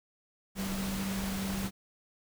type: tone in noise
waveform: sine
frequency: 193.6 Hz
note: G3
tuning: 21 cents flat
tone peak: -33 dBFS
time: 0.55-1.71 s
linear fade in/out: 50 ms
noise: pink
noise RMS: -38 dBFS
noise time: 0.55-1.71 s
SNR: +2 dB
effects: none